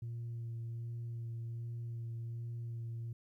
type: tone with vibrato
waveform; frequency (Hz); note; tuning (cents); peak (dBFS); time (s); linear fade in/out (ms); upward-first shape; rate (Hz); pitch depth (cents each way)
sine; 116.54; A#2; 0; -37; 0.02-3.13; 5; sine; 1.3; 15
effects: tanh soft clip ceiling -37 dBFS + 13-bit

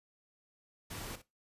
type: noise with echo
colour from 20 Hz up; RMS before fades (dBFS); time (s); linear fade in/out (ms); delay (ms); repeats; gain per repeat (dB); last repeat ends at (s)
pink; -43; 0.9-1.16; 10; 61; 1; -13; 1.221
effects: noise-tail reverb RT60 0.2 s tail -17 dB re dry + resampled to 32000 Hz

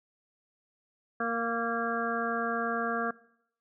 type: harmonic tone with a mistuned harmonic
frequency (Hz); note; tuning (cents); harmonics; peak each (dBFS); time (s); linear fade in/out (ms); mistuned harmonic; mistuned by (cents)
232.2; A#3; -7; 1 / 2 / 3 / 5 / 6 / 7; -35 / -35 / -35 / -35 / -35 / -35; 1.2-3.11; 5; 6; -18
effects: noise-tail reverb RT60 0.7 s tail -21 dB re dry

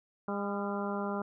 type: harmonic tone with a mistuned harmonic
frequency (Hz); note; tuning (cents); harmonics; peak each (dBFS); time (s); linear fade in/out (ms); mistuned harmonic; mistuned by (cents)
202; G#3; -48; 1 / 2 / 3 / 4 / 5 / 6 / 7; -35 / -38 / -40 / -41 / -42 / -43 / -43; 0.28-1.22; 2; 7; -45
effects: none

